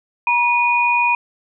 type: tone pair together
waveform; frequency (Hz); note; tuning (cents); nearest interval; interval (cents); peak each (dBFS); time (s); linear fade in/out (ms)
sine; 957.5 / 2462; A#5 / D#7; +46 / -19; octave + major third; 1635; -16; 0.27-1.15; 2
effects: none